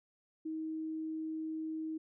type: tone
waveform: sine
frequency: 316.7 Hz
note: D#4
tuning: 31 cents sharp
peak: -36 dBFS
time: 0.45-1.98 s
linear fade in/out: 10 ms
effects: none